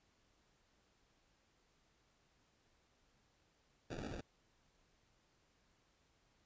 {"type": "noise with sample-and-hold", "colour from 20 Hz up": "white", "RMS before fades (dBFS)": -45, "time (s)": [3.9, 4.21], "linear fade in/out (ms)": 5, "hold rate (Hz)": 1050, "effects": ["pink hiss -75 dBFS RMS until 6.45 s", "resampled to 16000 Hz"]}